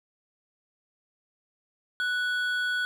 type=tone pair together; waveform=triangle; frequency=1480 / 3340 Hz; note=F#6 / G#7; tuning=0 / +9 cents; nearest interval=octave + major second; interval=1409 cents; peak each=-24 / -34 dBFS; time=2-2.85 s; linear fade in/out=0 ms; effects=none